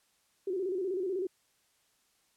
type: tone with vibrato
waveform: sine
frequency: 373.9 Hz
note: F#4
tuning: 18 cents sharp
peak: -30 dBFS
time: 0.47-1.27 s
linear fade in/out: 5 ms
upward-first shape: square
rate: 16 Hz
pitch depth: 81 cents each way
effects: white hiss -71 dBFS RMS until 2.36 s + low-pass 11000 Hz 12 dB/octave